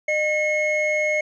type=tone pair together; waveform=triangle; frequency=609.3 / 2170 Hz; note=D#5 / C#7; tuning=-36 / -37 cents; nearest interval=octave + minor seventh; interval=2199 cents; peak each=-20 dBFS; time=0.08-1.21 s; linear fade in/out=5 ms; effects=resampled to 22050 Hz